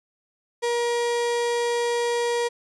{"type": "tone", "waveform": "35% pulse", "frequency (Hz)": 475.2, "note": "A#4", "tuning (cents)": 33, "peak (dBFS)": -20, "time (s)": [0.62, 2.49], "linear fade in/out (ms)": 20, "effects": ["resampled to 22050 Hz"]}